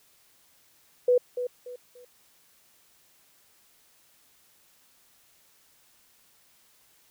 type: tone with echo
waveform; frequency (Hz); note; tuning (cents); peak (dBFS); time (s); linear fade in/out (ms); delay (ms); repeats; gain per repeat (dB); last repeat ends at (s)
sine; 493.9; B4; 0; -17; 1.08-1.18; 5; 290; 3; -10; 2.05
effects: white hiss -62 dBFS RMS until 7.1 s